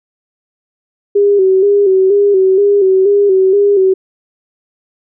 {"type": "tone with vibrato", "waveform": "sine", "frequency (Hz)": 392, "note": "G4", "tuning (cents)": 0, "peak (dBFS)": -6, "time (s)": [1.15, 3.94], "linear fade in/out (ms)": 10, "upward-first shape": "square", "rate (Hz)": 2.1, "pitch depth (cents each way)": 58, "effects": []}